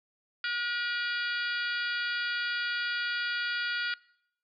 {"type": "harmonic tone with a mistuned harmonic", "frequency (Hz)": 480, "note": "B4", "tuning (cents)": -49, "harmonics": [3, 4, 5, 6, 7, 8, 9, 10], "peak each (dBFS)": [-31, -39, -40, -40, -40, -45, -46, -42], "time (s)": [0.44, 3.94], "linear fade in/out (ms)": 2, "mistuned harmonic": 10, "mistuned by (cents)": -27, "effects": ["noise-tail reverb RT60 0.7 s tail -23 dB re dry"]}